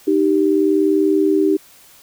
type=tone pair together; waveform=sine; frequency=308.8 / 389.1 Hz; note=D#4 / G4; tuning=-13 / -13 cents; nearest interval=major third; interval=400 cents; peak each=-15 dBFS; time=0.07-1.57 s; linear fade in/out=10 ms; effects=white hiss -47 dBFS RMS until 2.02 s